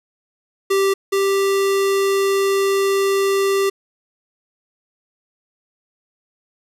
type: tone pair in turn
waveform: square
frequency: 390.9 / 392.6 Hz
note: G4 / G4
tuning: -5 / +3 cents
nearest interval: unison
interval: 8 cents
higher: second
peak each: -15 / -16 dBFS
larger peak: first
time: 0.7-0.94 / 1.12-3.7 s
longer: second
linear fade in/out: 10 ms
effects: resampled to 32000 Hz + 7-bit